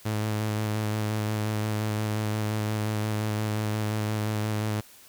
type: tone with vibrato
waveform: sawtooth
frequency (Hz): 107.1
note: A2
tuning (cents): -46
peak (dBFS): -22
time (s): 0.05-4.81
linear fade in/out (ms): 10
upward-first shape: square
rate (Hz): 5.7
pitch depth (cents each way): 17
effects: white hiss -52 dBFS RMS until 5.08 s